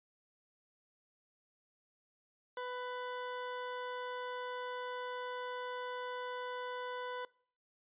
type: tone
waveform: 20% pulse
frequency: 497.4 Hz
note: B4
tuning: 12 cents sharp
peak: -34 dBFS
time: 2.57-7.25 s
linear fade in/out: 2 ms
effects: noise-tail reverb RT60 0.5 s tail -22 dB re dry + resampled to 8000 Hz